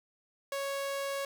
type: tone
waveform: sawtooth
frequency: 554 Hz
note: C#5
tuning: 1 cent flat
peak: -29 dBFS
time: 0.52-1.25 s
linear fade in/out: 2 ms
effects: 11-bit